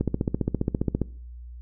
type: click train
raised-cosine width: 3 ms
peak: -10 dBFS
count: 16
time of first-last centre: 0.01-1.017 s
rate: 14.9 Hz
effects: noise-tail reverb RT60 0.5 s tail -22 dB re dry + added 60 Hz sine -38 dBFS peak until 1.61 s